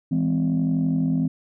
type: chord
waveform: sine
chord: E augmented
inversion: none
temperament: just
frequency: 164.81 / 206 / 257.5 Hz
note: E3 / G#3 / B#3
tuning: 0 / -14 / -28 cents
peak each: -21 / -27 / -21 dBFS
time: 0.11-1.28 s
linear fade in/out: 10 ms
effects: tanh soft clip ceiling -14 dBFS